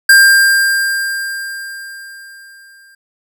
square tone with exponential decay, 1595 Hz, G6, 30 cents sharp, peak -3 dBFS, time 0.09-2.95 s, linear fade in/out 5 ms, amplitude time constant 620 ms, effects none

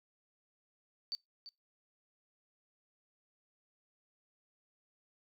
sine tone with echo, 4574 Hz, D8, 47 cents flat, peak -35 dBFS, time 1.12-1.15 s, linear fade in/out 0 ms, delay 340 ms, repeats 1, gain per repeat -12 dB, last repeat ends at 1.49 s, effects noise-tail reverb RT60 0.2 s tail -23 dB re dry

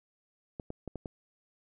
clicks, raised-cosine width 2 ms, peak -25 dBFS, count 5, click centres 0.598 / 0.704 / 0.877 / 0.957 / 1.058 s, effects none

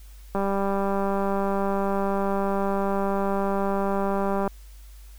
click train, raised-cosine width 1 ms, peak -13 dBFS, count 814, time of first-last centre 0.35-4.477 s, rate 197 Hz, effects added 50 Hz sine -42 dBFS peak until 5.18 s + white hiss -56 dBFS RMS until 5.18 s

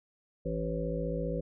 harmonic tone, 55 Hz, A1, in tune, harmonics 1 / 3 / 5 / 7 / 9 / 10, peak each -37 / -35 / -41 / -41 / -36 / -39 dBFS, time 0.45-1.41 s, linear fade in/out 10 ms, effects none

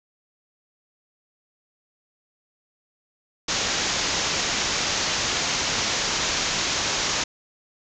white low-pass noise, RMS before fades -25 dBFS, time 3.48-7.24 s, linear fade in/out 5 ms, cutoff 7000 Hz, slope 96 dB/octave, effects none

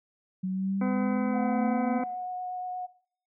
sine linear sweep, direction up, 185 to 233.1 Hz, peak -27 dBFS, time 0.43-2 s, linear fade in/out 10 ms
harmonic tone, 253.8 Hz, B3, 47 cents sharp, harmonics 1 / 2 / 3 / 4 / 5 / 6 / 8 / 9, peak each -29 / -35 / -39 / -41 / -43 / -45 / -47 / -48 dBFS, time 0.81-2.04 s, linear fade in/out 5 ms
sine tone with vibrato, 730 Hz, F#5, 24 cents flat, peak -32 dBFS, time 1.33-2.87 s, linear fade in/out 20 ms, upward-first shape triangle, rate 8.5 Hz, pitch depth 11 cents each way
effects noise-tail reverb RT60 0.6 s tail -19 dB re dry

